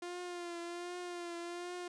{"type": "tone with vibrato", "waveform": "sawtooth", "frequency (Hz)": 349.2, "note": "F4", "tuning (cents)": 0, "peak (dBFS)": -37, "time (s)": [0.02, 1.88], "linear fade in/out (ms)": 5, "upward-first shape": "triangle", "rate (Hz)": 1.3, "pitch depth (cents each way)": 43, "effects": ["resampled to 22050 Hz"]}